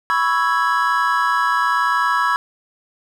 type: chord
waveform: triangle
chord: C# minor seventh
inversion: third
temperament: equal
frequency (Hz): 987.8 / 1108.7 / 1318.5 / 1661.2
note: B5 / C#6 / E6 / G#6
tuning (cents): 0 / 0 / 0 / 0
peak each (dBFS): -19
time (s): 0.1-2.36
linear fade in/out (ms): 0
effects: none